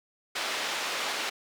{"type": "band-pass noise", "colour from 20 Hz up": "white", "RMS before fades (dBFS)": -32, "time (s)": [0.35, 1.3], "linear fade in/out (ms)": 10, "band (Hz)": [400, 3700], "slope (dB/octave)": 12, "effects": []}